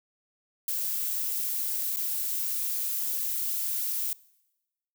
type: noise with dropouts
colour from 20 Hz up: violet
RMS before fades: -30 dBFS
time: 0.68-4.13 s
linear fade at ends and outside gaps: 2 ms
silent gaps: 1.962-1.969 s
effects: noise-tail reverb RT60 1.0 s tail -23 dB re dry